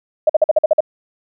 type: tone bursts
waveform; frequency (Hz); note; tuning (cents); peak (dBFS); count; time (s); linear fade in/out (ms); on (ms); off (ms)
sine; 619; D#5; -9; -7; 8; 0.27-0.806; 5; 25; 48
effects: none